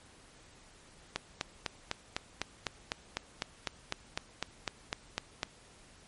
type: click train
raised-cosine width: 0.2 ms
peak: -14 dBFS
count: 18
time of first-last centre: 1.16-5.431 s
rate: 3.98 Hz
effects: pink hiss -58 dBFS RMS until 6.07 s + MP3 48 kbps